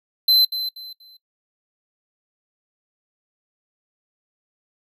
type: tone with echo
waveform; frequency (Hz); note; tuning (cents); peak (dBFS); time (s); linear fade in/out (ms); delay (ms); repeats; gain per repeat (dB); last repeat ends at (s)
square; 4066; B7; +50; -13; 0.28-0.45; 5; 240; 3; -11; 1.17
effects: noise-tail reverb RT60 0.1 s tail -20 dB re dry